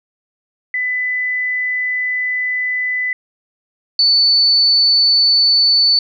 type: tone pair in turn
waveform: sine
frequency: 2000 / 4490 Hz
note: B6 / C#8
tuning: +21 / +21 cents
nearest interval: octave + major second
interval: 1400 cents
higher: second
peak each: -16 / -9 dBFS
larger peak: second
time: 0.74-3.13 / 3.99-5.99 s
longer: first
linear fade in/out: 2 ms
effects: none